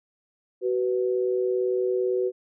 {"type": "tone pair together", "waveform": "sine", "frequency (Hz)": [375.9, 493.7], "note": ["F#4", "B4"], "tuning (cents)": [27, -1], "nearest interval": "perfect fourth", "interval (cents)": 472, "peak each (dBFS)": [-23, -27], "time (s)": [0.61, 2.32], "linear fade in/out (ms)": 50, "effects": []}